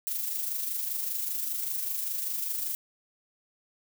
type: noise with amplitude modulation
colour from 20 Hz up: violet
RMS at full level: -30 dBFS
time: 0.07-2.75 s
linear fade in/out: 0 ms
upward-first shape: sine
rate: 25.1 Hz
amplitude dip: 45%
effects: none